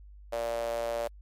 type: tone with high-pass filter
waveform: sawtooth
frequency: 116.54 Hz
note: A#2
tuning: in tune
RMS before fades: -32 dBFS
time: 0.32-1.08 s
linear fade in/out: 10 ms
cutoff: 580 Hz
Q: 7
effects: added 50 Hz sine -47 dBFS peak until 1.21 s + MP3 96 kbps